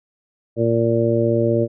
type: harmonic tone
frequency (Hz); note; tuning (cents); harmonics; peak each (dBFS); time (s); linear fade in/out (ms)
115.7; A#2; -13; 1 / 2 / 3 / 4 / 5; -21 / -23 / -20 / -22 / -21; 0.56-1.68; 50
effects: none